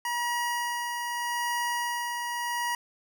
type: tone with tremolo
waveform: 25% pulse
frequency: 958 Hz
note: A#5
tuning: 47 cents sharp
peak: -23 dBFS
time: 0.05-2.75 s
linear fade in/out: 2 ms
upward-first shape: sine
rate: 0.81 Hz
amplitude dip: 35%
effects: none